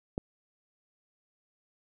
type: click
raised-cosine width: 2 ms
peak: -18 dBFS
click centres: 0.179 s
effects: none